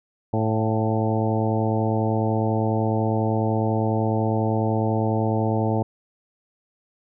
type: harmonic tone with a mistuned harmonic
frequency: 110 Hz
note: A2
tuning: in tune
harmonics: 1 / 2 / 3 / 4 / 5 / 6 / 7 / 8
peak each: -23 / -26 / -28 / -29 / -30 / -31 / -31 / -32 dBFS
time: 0.33-5.83 s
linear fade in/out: 5 ms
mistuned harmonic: 6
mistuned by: +41 cents
effects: none